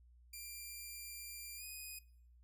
5% pulse tone with pitch glide, 2378 to 2493 Hz, D7 to D#7, +21 to +3 cents, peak -38 dBFS, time 0.33-1.99 s, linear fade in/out 5 ms, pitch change +82 cents, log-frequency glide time 1.57-1.64 s, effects noise-tail reverb RT60 0.7 s tail -22 dB re dry + added 60 Hz sine -61 dBFS peak until 2.43 s

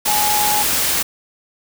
sine tone in noise, 839 Hz, G#5, 17 cents sharp, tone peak -18 dBFS, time 0.07-0.63 s, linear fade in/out 10 ms, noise white, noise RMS -18 dBFS, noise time 0.05-1.03 s, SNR -3 dB, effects none

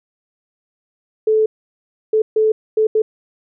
sine tone bursts at uneven times, 435.3 Hz, A4, 19 cents flat, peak -11 dBFS, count 5, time 1.27-1.46 / 2.13-2.22 / 2.36-2.52 / 2.77-2.87 / 2.95-3.02 s, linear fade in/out 5 ms, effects none

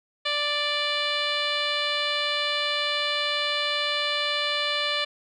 10% pulse tone with low-pass filter, 587.3 Hz, D5, in tune, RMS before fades -26 dBFS, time 0.25-5.05 s, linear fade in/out 10 ms, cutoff 4000 Hz, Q 2.9, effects none

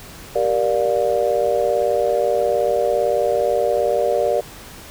sine chord, G minor seventh, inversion none, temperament just, 392 / 470.4 / 588 / 705.6 Hz, G4 / Bb4 / D5 / F5, 0 / +16 / +2 / +18 cents, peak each -24 / -20 / -19 / -24 dBFS, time 0.35-4.41 s, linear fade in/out 10 ms, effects pink hiss -39 dBFS RMS until 4.9 s

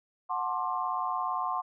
sine chord, D dominant seventh, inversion first, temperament just, 734.2 / 881 / 1057.2 / 1174.7 Hz, F#5 / A5 / C6 / D6, -14 / +2 / +18 / 0 cents, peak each -34 / -37 / -31 / -37 dBFS, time 0.29-1.62 s, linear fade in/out 20 ms, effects none

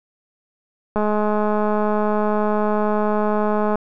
click train, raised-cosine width 1 ms, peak -8 dBFS, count 591, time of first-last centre 0.96-3.756 s, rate 211 Hz, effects none

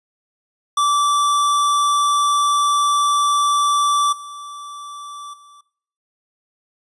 square tone with level steps, 1163 Hz, D6, 17 cents flat, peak -15 / -32 / -44 dBFS, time 0.77-5.61 s, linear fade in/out 5 ms, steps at 4.12 / 5.33 s, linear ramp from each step 10 ms, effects noise-tail reverb RT60 0.6 s tail -19 dB re dry + resampled to 24000 Hz

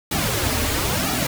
pink noise with flanger, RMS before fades -22 dBFS, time 0.11-1.27 s, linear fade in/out 5 ms, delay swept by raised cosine 1.9 to 5.9 ms, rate 1 Hz, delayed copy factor -0.9, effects none

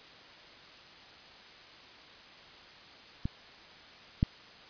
clicks, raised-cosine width 5 ms, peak -19 / -12 dBFS, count 2, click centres 3.255 / 4.229 s, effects white hiss -52 dBFS RMS until 4.69 s + resampled to 11025 Hz

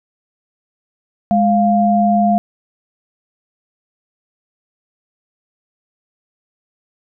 sine tone pair together, 207.7 / 698.6 Hz, G#3 / F5, 0 / 0 cents, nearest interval octave + major sixth, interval 2100 cents, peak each -13 dBFS, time 1.31-2.38 s, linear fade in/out 0 ms, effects none

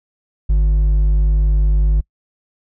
sine tone with hard clipping, 50.8 Hz, G#1, 38 cents flat, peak -12 dBFS, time 0.49-2.01 s, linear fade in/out 10 ms, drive 4 dB, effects noise-tail reverb RT60 0.1 s tail -26 dB re dry

